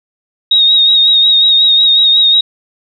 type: tone with vibrato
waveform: sine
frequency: 3757 Hz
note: A#7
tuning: 13 cents sharp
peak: -5 dBFS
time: 0.51-2.41 s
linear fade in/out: 5 ms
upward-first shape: sine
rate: 5.5 Hz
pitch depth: 36 cents each way
effects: none